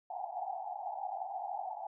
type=band-pass noise; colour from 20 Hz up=white; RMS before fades=-40 dBFS; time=0.1-1.87 s; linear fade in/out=5 ms; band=700 to 840 Hz; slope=96 dB/octave; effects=none

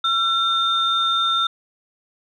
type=tone pair together; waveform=sine; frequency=1352 / 3622 Hz; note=E6 / A7; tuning=+43 / +49 cents; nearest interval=octave + perfect fourth; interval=1706 cents; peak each=-19 dBFS; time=0.04-1.47 s; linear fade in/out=5 ms; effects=tanh soft clip ceiling -9 dBFS

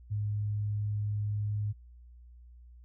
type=tone; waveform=sine; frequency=104.3 Hz; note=G#2; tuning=8 cents sharp; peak=-29 dBFS; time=0.1-1.73 s; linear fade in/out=20 ms; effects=added 60 Hz sine -50 dBFS peak until 2.84 s

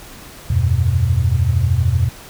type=chord; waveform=sine; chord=E minor; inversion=none; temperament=equal with one note detuned; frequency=82.41 / 95.48 / 123.47 Hz; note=E2 / G2 / B2; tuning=0 / -45 / 0 cents; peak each=-17 dBFS; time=0.5-2.09 s; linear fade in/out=5 ms; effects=pink hiss -38 dBFS RMS until 2.29 s

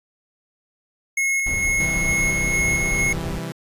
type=tone with tremolo; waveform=square; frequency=2171 Hz; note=C#7; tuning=37 cents flat; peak=-19 dBFS; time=1.17-3.13 s; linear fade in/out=5 ms; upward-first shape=square; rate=2.2 Hz; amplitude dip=25%
type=noise; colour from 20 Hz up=brown; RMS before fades=-28 dBFS; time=1.46-3.39 s; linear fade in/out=5 ms
type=chord; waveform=sawtooth; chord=C major; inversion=none; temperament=equal; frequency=130.81 / 164.81 / 196 Hz; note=C3 / E3 / G3; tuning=0 / 0 / 0 cents; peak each=-29 / -26 / -30 dBFS; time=1.8-3.52 s; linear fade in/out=0 ms
effects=resampled to 32000 Hz

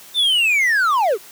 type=linear sweep; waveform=triangle; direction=down; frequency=3629 to 349.2 Hz; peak=-12 dBFS; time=0.14-1.18 s; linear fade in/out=50 ms; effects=white hiss -42 dBFS RMS until 1.31 s + high-pass 150 Hz 12 dB/octave

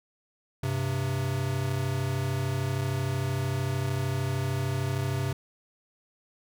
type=tone pair together; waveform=square; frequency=99.11 / 132.3 Hz; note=G2 / C3; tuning=+20 / +20 cents; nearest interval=perfect fourth; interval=500 cents; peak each=-32 / -29 dBFS; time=0.63-5.33 s; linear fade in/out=5 ms; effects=none

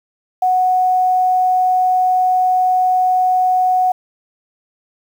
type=tone; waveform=sine; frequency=738 Hz; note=F#5; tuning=5 cents flat; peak=-11 dBFS; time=0.42-3.92 s; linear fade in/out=5 ms; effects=7-bit

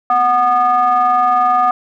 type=ring-modulated tone; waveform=triangle; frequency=242.2 Hz; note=B3; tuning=34 cents flat; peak=-5 dBFS; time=0.1-1.71 s; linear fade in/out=2 ms; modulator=980 Hz; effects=none

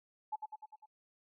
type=tone with echo; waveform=sine; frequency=858 Hz; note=A5; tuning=44 cents flat; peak=-34 dBFS; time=0.32-0.36 s; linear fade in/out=10 ms; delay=100 ms; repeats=5; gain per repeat=-4 dB; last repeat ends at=0.86 s; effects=noise-tail reverb RT60 0.1 s tail -22 dB re dry

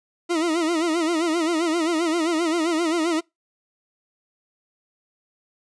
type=tone with vibrato; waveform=40% pulse; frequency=329.6 Hz; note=E4; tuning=in tune; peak=-19 dBFS; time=0.29-3.21 s; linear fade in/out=20 ms; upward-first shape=sine; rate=7.6 Hz; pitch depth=110 cents each way; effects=noise-tail reverb RT60 0.2 s tail -26 dB re dry + resampled to 22050 Hz

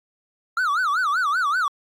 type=tone with vibrato; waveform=triangle; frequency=1311 Hz; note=E6; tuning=10 cents flat; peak=-17 dBFS; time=0.57-1.68 s; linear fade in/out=2 ms; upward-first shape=sine; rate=5.2 Hz; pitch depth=260 cents each way; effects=AAC 64 kbps

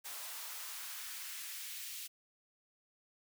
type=noise with high-pass filter sweep; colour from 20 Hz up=white; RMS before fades=-45 dBFS; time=0.04-2.08 s; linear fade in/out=20 ms; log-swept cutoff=680 to 2800 Hz; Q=1.1; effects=none

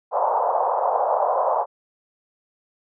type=band-pass noise; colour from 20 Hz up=white; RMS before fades=-21 dBFS; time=0.11-1.66 s; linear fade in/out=50 ms; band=520 to 1000 Hz; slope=48 dB/octave; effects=none

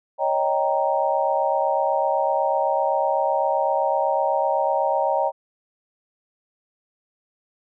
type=chord; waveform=sine; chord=Eb dominant seventh; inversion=third; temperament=equal; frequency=554.4 / 622.3 / 784 / 932.3 Hz; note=Db5 / Eb5 / G5 / Bb5; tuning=0 / 0 / 0 / 0 cents; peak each=-24 dBFS; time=0.18-5.32 s; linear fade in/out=50 ms; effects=none

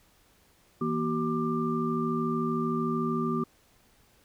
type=tone cluster; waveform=sine; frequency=164.8 / 238.1 / 379.4 / 1187 Hz; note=E3 / A#3 / F#4 / D6; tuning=0 / +37 / +43 / +18 cents; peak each=-33 / -29 / -32 / -33 dBFS; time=0.81-3.44 s; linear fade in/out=5 ms; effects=pink hiss -63 dBFS RMS until 4.24 s

